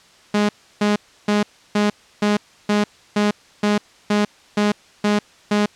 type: tone bursts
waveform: sawtooth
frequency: 207.6 Hz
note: G#3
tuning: in tune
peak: -11 dBFS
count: 12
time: 0.34-5.66 s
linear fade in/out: 5 ms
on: 150 ms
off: 320 ms
effects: white hiss -50 dBFS RMS until 5.75 s + low-pass 6000 Hz 12 dB/octave